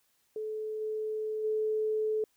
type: tone with level steps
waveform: sine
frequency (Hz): 432.6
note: A4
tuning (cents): -29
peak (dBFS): -33 / -31 / -27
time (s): 0.36-2.24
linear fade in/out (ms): 2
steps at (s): 0.8 / 1.43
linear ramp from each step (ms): 20
effects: white hiss -72 dBFS RMS until 2.36 s